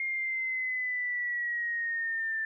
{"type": "linear sweep", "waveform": "sine", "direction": "down", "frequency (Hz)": [2130, 1772], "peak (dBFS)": -29, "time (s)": [0, 2.45], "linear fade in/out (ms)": 2, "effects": []}